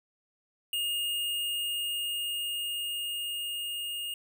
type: tone with level ramp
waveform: square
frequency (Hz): 2842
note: F7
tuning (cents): +30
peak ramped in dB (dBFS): -29 to -34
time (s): 0.73-4.14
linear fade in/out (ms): 2
effects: none